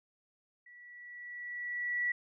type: tone with level ramp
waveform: sine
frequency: 1946 Hz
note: B6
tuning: 26 cents flat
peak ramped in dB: -53 to -28 dBFS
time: 0.66-2.12 s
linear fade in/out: 5 ms
effects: none